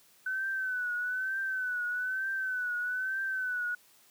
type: tone with vibrato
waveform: sine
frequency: 1510 Hz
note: F#6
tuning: 35 cents sharp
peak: -30 dBFS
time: 0.26-3.75 s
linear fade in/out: 5 ms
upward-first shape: triangle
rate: 1.1 Hz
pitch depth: 74 cents each way
effects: white hiss -62 dBFS RMS until 4.1 s + high-pass 100 Hz 12 dB/octave